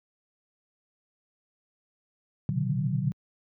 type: tone cluster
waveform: sine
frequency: 120.3 / 130.6 / 144.1 / 152.8 / 186.7 Hz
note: B2 / C3 / D3 / D#3 / F#3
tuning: -45 / -3 / -33 / -31 / +16 cents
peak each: -31 dBFS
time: 2.49-3.12 s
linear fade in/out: 0 ms
effects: high-pass 80 Hz 12 dB/octave